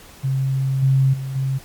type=tone with level steps; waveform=sine; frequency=134 Hz; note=C3; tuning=42 cents sharp; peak=-17 / -12 / -24 / -18 dBFS; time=0.23-1.59 s; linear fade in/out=20 ms; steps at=0.82 / 1.13 / 1.35 s; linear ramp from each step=10 ms; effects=pink hiss -44 dBFS RMS until 1.64 s + MP3 96 kbps